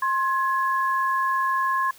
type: tone pair together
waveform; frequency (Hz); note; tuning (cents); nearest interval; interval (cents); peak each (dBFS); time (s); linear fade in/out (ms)
sine; 1061 / 1684.2; C6 / G#6; +24 / +24; minor sixth; 800; -21 / -27; 0.02-1.91; 5
effects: white hiss -50 dBFS RMS until 1.98 s

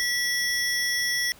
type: tone cluster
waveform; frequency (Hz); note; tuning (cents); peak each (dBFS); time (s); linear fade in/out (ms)
square; 1951 / 3346 / 5440; B6 / G#7 / F8; -22 / +12 / -46; -26 / -35 / -29; 0-1.32; 0
effects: pink hiss -51 dBFS RMS until 1.39 s

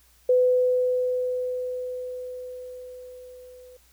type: tone with level ramp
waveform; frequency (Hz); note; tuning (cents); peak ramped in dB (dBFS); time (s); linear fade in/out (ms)
sine; 502; B4; +28; -15 to -45; 0.29-3.77; 5
effects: added 60 Hz sine -60 dBFS peak until 3.92 s + white hiss -60 dBFS RMS until 3.92 s

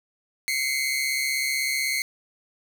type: tone pair together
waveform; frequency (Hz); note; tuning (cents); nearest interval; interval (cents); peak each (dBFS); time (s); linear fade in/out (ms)
sawtooth; 2072 / 2208; C7 / C#7; -17 / -7; minor second; 110; -23; 0.48-2.02; 0
effects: none

